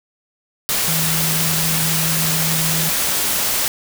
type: tone in noise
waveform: sine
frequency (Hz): 160.5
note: E3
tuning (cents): -46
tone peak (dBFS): -22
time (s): 0.88-2.89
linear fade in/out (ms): 0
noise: white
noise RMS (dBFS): -19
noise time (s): 0.69-3.68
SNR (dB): -6
effects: none